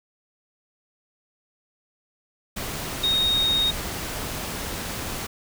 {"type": "tone in noise", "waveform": "sine", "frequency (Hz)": 3727, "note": "A#7", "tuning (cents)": -1, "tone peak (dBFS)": -19, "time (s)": [3.03, 3.71], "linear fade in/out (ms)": 10, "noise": "pink", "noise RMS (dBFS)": -31, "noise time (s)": [2.56, 5.27], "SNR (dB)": 9, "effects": []}